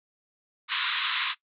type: band-pass noise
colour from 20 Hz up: white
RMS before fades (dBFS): -29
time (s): 0.68-1.35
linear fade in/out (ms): 50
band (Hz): 980 to 3900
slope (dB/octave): 96
effects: noise-tail reverb RT60 0.1 s tail -19 dB re dry